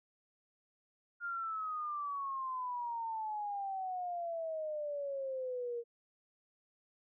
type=exponential sweep; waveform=sine; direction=down; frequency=1417 to 466.2 Hz; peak=-36 dBFS; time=1.2-5.84 s; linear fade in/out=50 ms; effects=none